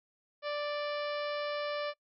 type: harmonic tone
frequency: 587.3 Hz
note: D5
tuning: in tune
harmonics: 1 / 2 / 3 / 4 / 5 / 6 / 7 / 8 / 9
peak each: -34 / -40 / -44 / -46 / -48 / -50 / -51 / -52 / -53 dBFS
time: 0.42-1.94 s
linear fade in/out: 50 ms
effects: noise-tail reverb RT60 0.1 s tail -23 dB re dry